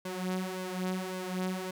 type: tone with flanger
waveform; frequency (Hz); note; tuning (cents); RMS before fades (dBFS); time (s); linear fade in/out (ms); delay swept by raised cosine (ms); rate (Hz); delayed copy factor
sawtooth; 185; F#3; 0; -35; 0.05-1.71; 5; 1.9 to 5.4; 1.8; +0.7
effects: none